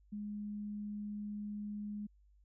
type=tone; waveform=sine; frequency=207.7 Hz; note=G#3; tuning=in tune; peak=-39 dBFS; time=0.12-2.07 s; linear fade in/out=10 ms; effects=added 50 Hz sine -63 dBFS peak until 2.44 s